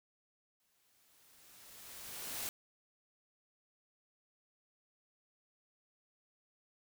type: noise with exponential growth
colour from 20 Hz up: white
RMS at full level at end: -39 dBFS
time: 0.6-2.49 s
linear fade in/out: 1 ms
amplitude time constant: 410 ms
effects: none